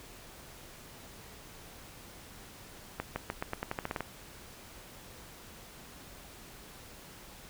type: accelerating click train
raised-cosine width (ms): 0.5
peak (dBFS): -18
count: 12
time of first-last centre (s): 3-4.007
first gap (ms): 160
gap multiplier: 0.88
effects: pink hiss -51 dBFS RMS until 7.49 s